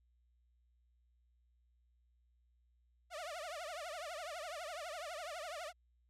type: tone with vibrato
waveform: sawtooth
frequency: 651 Hz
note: E5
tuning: 22 cents flat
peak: -39 dBFS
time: 3.1-5.73 s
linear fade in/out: 50 ms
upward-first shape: triangle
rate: 12 Hz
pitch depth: 240 cents each way
effects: added 60 Hz sine -70 dBFS peak until 6.09 s + low-pass 10000 Hz 12 dB/octave